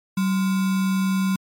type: tone with sample-and-hold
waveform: sine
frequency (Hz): 190.3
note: F#3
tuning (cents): +49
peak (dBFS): -18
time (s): 0.17-1.36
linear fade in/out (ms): 5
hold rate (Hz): 1225
effects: MP3 64 kbps